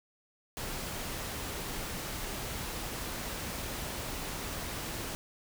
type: noise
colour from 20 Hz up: pink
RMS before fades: -38 dBFS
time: 0.57-5.15 s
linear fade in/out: 0 ms
effects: none